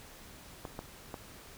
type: clicks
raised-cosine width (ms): 1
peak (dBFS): -25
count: 3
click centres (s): 0.652 / 0.791 / 1.142
effects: pink hiss -52 dBFS RMS until 1.57 s